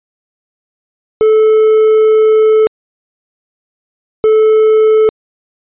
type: tone pair in turn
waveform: triangle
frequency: 435.4 / 435.4 Hz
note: A4 / A4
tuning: -18 / -18 cents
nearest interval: unison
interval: 0 cents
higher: neither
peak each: -3 dBFS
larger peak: neither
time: 1.21-2.67 / 4.24-5.09 s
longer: first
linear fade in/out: 0 ms
effects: resampled to 8000 Hz